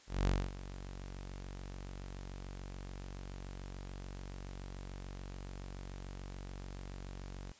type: tone with ADSR envelope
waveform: sawtooth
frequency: 46.94 Hz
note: F#1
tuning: 26 cents sharp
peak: -24 dBFS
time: 0.07-7.52 s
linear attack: 200 ms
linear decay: 240 ms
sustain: -16 dB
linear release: 6 ms
effects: white hiss -61 dBFS RMS until 7.59 s + resampled to 16000 Hz